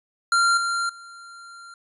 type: tone with level steps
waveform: square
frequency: 1383 Hz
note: F6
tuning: 17 cents flat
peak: -17 / -23 / -41 dBFS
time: 0.32-1.74 s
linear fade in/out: 2 ms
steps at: 0.57 / 0.89 s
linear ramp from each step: 5 ms
effects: resampled to 24000 Hz